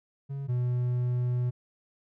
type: tone pair in turn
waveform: triangle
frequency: 138.5 / 123.39 Hz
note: C#3 / B2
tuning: -1 / -1 cents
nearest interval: major second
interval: 200 cents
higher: first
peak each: -30 / -23 dBFS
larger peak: second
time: 0.29-0.48 / 0.48-1.51 s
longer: second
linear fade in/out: 20 ms
effects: none